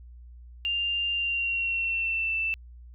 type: tone with pitch glide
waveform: sine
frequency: 2794 to 2659 Hz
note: F7 to E7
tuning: 0 to +14 cents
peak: -25 dBFS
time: 0.65-2.54 s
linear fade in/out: 0 ms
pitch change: -86 cents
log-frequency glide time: 1.12-2.37 s
effects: added 60 Hz sine -44 dBFS peak until 2.94 s